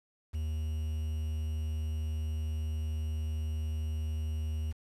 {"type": "tone with quantisation", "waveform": "triangle", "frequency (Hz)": 77.78, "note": "D#2", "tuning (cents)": 0, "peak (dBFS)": -29, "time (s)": [0.33, 4.73], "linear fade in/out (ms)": 20, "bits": 9, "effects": ["resampled to 32000 Hz"]}